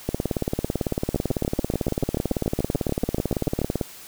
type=two click trains; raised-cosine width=2 ms; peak=-9 / -10 dBFS; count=68 / 18; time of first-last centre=0.09-3.812 / 1.16-3.617 s; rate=18 / 6.92 Hz; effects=white hiss -43 dBFS RMS until 4.07 s